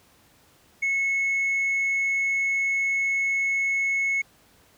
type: tone with tanh clipping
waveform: sine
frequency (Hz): 2192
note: C#7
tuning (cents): -20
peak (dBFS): -22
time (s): 0.82-4.22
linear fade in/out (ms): 10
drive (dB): 1
effects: pink hiss -58 dBFS RMS until 4.77 s + high-pass 60 Hz 12 dB/octave